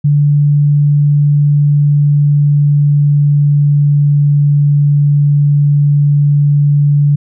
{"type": "tone with pitch glide", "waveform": "sine", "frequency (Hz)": [145.7, 144.78], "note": ["D3", "D3"], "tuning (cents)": [-13, -24], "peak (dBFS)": -6, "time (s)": [0.04, 7.16], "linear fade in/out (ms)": 10, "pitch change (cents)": -11, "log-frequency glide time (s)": [1.45, 4.41], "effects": []}